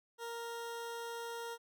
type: tone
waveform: 20% pulse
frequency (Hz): 466.2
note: A#4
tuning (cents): 0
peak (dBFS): -36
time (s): 0.18-1.58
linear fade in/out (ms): 50
effects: none